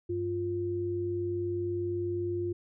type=tone pair together; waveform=sine; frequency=98.22 / 350 Hz; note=G2 / F4; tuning=+4 / +4 cents; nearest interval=octave + minor seventh; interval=2200 cents; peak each=-36 / -30 dBFS; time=0.09-2.53 s; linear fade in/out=10 ms; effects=none